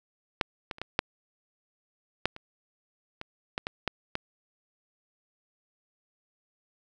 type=clicks; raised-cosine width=0.3 ms; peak=-8 / -18 / -30 / -17 / -6 / -8 / -26 / -21 / -14 / -15 / -11 / -14 dBFS; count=12; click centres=0.412 / 0.712 / 0.784 / 0.816 / 0.991 / 2.256 / 2.364 / 3.214 / 3.579 / 3.669 / 3.877 / 4.154 s; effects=none